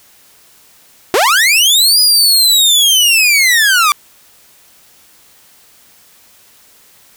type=linear two-way sweep; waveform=sawtooth; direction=up then down; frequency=329.6 to 4978 to 1146 Hz; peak=-4 dBFS; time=1.14-3.92 s; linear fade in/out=0 ms; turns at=2 s; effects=white hiss -46 dBFS RMS until 7.16 s